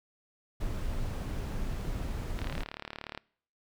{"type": "noise", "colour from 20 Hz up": "brown", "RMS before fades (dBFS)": -34, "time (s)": [0.6, 2.64], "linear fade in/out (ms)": 10}
{"type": "click train", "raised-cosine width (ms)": 0.3, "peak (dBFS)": -22, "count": 30, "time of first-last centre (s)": [2.39, 3.176], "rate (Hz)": 36.9}
{"effects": ["noise-tail reverb RT60 0.6 s tail -25 dB re dry"]}